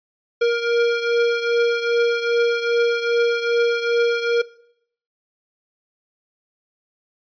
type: beating tone pair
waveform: square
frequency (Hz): 470 / 472.5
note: A#4 / A#4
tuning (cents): +14 / +23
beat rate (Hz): 2.5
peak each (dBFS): -18 / -24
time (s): 0.41-4.42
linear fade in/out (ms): 10
effects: noise-tail reverb RT60 0.7 s tail -21 dB re dry + resampled to 11025 Hz